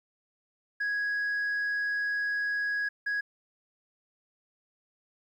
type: tone pair in turn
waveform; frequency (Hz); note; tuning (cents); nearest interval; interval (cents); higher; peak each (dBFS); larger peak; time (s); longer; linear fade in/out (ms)
sine; 1661.2 / 1661.2; G#6 / G#6; 0 / 0; unison; 0; neither; -25; neither; 0.8-2.89 / 3.06-3.21; first; 10
effects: tanh soft clip ceiling -26 dBFS + 11-bit